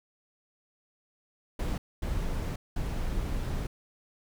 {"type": "noise bursts at uneven times", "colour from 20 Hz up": "brown", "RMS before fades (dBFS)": -31, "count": 3, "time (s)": [[1.59, 1.78], [2.02, 2.56], [2.76, 3.67]], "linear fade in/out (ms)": 5, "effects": []}